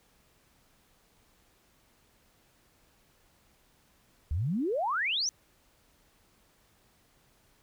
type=exponential sweep; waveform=sine; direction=up; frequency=68.6 to 6260 Hz; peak=-27 dBFS; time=4.31-5.29 s; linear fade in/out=0 ms; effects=pink hiss -66 dBFS RMS until 7.62 s